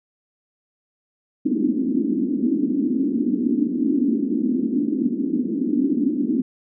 white band-pass noise, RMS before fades -21 dBFS, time 1.45-6.42 s, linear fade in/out 5 ms, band 230 to 300 Hz, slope 48 dB/octave, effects none

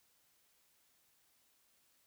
silence, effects white hiss -73 dBFS RMS until 2.06 s

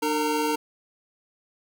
square tone cluster, 300.4 / 455.6 / 922 Hz, D4 / A#4 / A#5, +39 / -40 / -19 cents, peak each -28 dBFS, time 0.02-0.56 s, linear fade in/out 10 ms, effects none

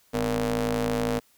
sawtooth ring-modulated tone, 110 Hz, A2, in tune, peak -17 dBFS, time 0.13-1.2 s, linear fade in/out 20 ms, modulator 359 Hz, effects white hiss -62 dBFS RMS until 1.37 s

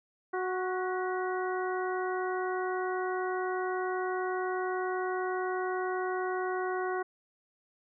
harmonic tone with a mistuned harmonic, 369 Hz, F#4, 5 cents flat, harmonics 1 / 2 / 3 / 4 / 5, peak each -32 / -36 / -38 / -39 / -44 dBFS, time 0.33-7.03 s, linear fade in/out 10 ms, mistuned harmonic 5, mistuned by +60 cents, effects none

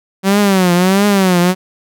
sawtooth tone with vibrato, 189.6 Hz, F#3, 43 cents sharp, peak -5 dBFS, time 0.23-1.55 s, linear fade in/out 50 ms, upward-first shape triangle, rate 1.5 Hz, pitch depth 160 cents each way, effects none

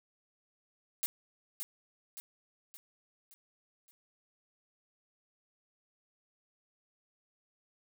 blue noise with echo, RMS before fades -33 dBFS, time 1.03-1.06 s, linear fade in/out 0 ms, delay 570 ms, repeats 5, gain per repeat -6 dB, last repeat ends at 3.91 s, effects none

